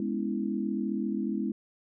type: chord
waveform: sine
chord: C# minor seventh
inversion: second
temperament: equal with one note detuned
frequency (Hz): 207.7 / 246.9 / 281.7 / 329.6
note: G#3 / B3 / C#4 / E4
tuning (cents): 0 / 0 / +28 / 0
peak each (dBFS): -31 / -34 / -36 / -34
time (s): 0-1.52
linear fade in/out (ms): 2
effects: none